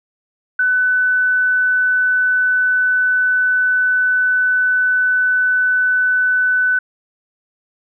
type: tone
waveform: sine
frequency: 1500 Hz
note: F#6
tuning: 23 cents sharp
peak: -12 dBFS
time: 0.59-6.79 s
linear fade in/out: 5 ms
effects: none